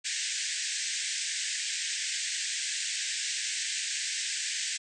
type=band-pass noise; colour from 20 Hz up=white; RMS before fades=-33 dBFS; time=0.04-4.78 s; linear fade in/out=20 ms; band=1600 to 8400 Hz; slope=96 dB/octave; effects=none